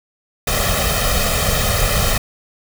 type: noise with comb filter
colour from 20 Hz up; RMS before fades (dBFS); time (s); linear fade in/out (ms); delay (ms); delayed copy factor
pink; -17; 0.47-2.18; 5; 1.6; +0.85
effects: none